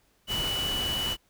sine tone in noise, 2960 Hz, F#7, in tune, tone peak -28 dBFS, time 0.27-1.17 s, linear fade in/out 50 ms, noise pink, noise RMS -34 dBFS, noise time 0.27-1.17 s, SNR +3 dB, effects pink hiss -67 dBFS RMS until 1.29 s

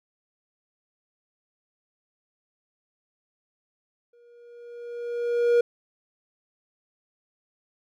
triangle tone with exponential growth, 476.2 Hz, A#4, 37 cents sharp, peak -13 dBFS, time 4.13-5.61 s, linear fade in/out 5 ms, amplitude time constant 320 ms, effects none

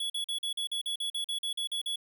square tone bursts, 3381 Hz, G#7, 30 cents sharp, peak -31 dBFS, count 14, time 0-1.959 s, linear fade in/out 5 ms, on 100 ms, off 43 ms, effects none

